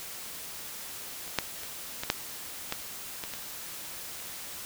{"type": "clicks", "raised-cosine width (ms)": 0.2, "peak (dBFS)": [-25, -7, -26, -15, -6, -12, -17, -20], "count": 8, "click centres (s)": [1.278, 1.387, 1.634, 2.035, 2.101, 2.724, 3.238, 3.337], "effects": ["white hiss -41 dBFS RMS until 4.65 s"]}